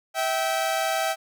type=tone pair together; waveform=sawtooth; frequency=650 / 774.8 Hz; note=E5 / G5; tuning=-24 / -20 cents; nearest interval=minor third; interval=304 cents; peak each=-22 dBFS; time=0.14-1.16 s; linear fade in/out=50 ms; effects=none